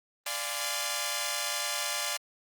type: chord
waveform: 5% pulse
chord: D half-diminished seventh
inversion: none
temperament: equal with one note detuned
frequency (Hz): 587.3 / 698.5 / 830.6 / 1022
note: D5 / F5 / Ab5 / C6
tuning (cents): 0 / 0 / 0 / -41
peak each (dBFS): -23 / -25 / -25 / -24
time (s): 0.26-2.17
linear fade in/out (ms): 5
effects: Opus 24 kbps